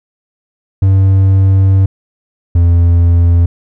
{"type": "tone pair in turn", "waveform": "triangle", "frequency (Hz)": [96.2, 85.7], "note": ["G2", "F2"], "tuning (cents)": [-32, -32], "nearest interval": "major second", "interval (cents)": 200, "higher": "first", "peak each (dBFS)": -3, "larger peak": "neither", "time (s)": [[0.82, 1.86], [2.55, 3.46]], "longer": "first", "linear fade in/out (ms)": 5, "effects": []}